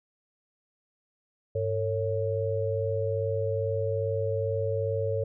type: tone cluster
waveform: sine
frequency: 102.2 / 450.6 / 553 Hz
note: G#2 / A4 / C#5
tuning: -27 / +41 / -4 cents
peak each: -30 dBFS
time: 1.55-5.24 s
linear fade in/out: 5 ms
effects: none